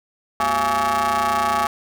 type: ring-modulated tone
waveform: 30% pulse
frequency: 149.1 Hz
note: D3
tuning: 27 cents sharp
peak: -12 dBFS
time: 0.4-1.67 s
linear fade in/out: 2 ms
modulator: 984 Hz
effects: none